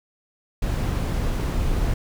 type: noise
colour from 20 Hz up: brown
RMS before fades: -23 dBFS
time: 0.62-1.94 s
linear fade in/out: 5 ms
effects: none